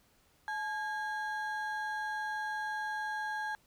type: ring-modulated tone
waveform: triangle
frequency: 1244.5 Hz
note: D#6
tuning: in tune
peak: -29 dBFS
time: 0.48-3.55 s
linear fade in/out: 0 ms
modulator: 387 Hz
effects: pink hiss -68 dBFS RMS until 3.66 s